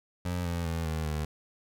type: tone with pitch steps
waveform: 25% pulse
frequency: 88.9 / 85.53 / 82.28 / 79.16 / 76.15 Hz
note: F2 / F2 / E2 / D#2 / D#2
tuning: +31 / -36 / -3 / +30 / -37 cents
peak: -26 dBFS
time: 0.25-1.25 s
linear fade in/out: 5 ms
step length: 200 ms
effects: none